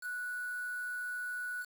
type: tone with quantisation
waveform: sine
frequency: 1474 Hz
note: F#6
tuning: 7 cents flat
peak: -36 dBFS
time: 0.01-1.66 s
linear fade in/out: 50 ms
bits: 8
effects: none